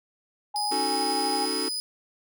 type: tone with pitch glide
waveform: sine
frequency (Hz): 830.6 to 819.2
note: G#5 to G#5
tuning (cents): 0 to -24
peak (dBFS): -27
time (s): 0.54-1.46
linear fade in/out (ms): 10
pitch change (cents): -24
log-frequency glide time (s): 0.75-0.96
type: tone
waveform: 35% pulse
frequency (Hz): 4978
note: D#8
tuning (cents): 0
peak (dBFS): -27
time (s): 0.56-1.8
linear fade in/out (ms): 0
type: chord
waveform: square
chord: D# half-diminished seventh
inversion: third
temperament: equal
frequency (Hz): 277.2 / 311.1 / 370 / 440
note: C#4 / D#4 / F#4 / A4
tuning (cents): 0 / 0 / 0 / 0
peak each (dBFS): -35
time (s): 0.71-1.69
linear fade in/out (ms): 10
effects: none